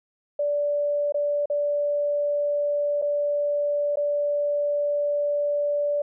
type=tone with dropouts; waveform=sine; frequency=582 Hz; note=D5; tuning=16 cents flat; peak=-21 dBFS; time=0.39-6.02 s; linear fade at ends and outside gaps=5 ms; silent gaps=1.123-1.143 / 1.458-1.499 / 3.017-3.022 / 3.958-3.97 s; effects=none